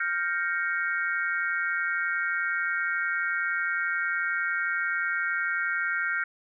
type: chord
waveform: sine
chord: G half-diminished seventh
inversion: third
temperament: equal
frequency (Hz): 1396.9 / 1568 / 1864.7 / 2217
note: F6 / G6 / Bb6 / Db7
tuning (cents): 0 / 0 / 0 / 0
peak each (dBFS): -29 / -30 / -32 / -35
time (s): 0-6.24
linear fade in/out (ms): 5
effects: none